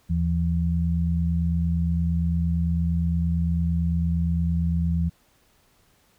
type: tone pair together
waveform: sine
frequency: 79.6 / 168.37 Hz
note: D#2 / E3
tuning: +40 / +37 cents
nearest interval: octave + minor second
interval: 1297 cents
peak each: -23 dBFS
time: 0.09-5.1 s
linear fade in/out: 20 ms
effects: pink hiss -62 dBFS RMS until 6.18 s